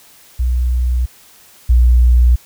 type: tone pair in turn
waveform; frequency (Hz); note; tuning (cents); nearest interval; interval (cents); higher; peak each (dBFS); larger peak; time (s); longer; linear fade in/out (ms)
sine; 61.74 / 60.57; B1 / B1; 0 / -33; unison; 33; first; -12 / -6; second; 0.39-1.06 / 1.69-2.36; neither; 10
effects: white hiss -45 dBFS RMS until 2.45 s